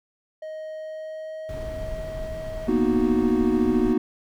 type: tone with pitch glide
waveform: triangle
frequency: 626 to 635.1 Hz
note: D#5 to D#5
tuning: +10 to +35 cents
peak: -30 dBFS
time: 0.42-2.68 s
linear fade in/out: 5 ms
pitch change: +25 cents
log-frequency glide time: 0.77-2.01 s
type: noise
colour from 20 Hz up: brown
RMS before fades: -34 dBFS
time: 1.49-3.93 s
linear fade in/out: 0 ms
type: chord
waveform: triangle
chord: B major seventh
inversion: third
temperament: equal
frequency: 233.1 / 246.9 / 311.1 / 370 Hz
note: A#3 / B3 / D#4 / F#4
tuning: 0 / 0 / 0 / 0 cents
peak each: -22 dBFS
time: 2.68-3.98 s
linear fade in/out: 5 ms
effects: none